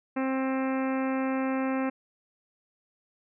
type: harmonic tone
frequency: 264.3 Hz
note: C4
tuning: 18 cents sharp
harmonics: 1 / 2 / 3 / 4 / 5 / 6 / 7 / 8 / 9 / 10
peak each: -27 / -33 / -37 / -39 / -41 / -43 / -44 / -45 / -46 / -47 dBFS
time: 0.16-1.9 s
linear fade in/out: 10 ms
effects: none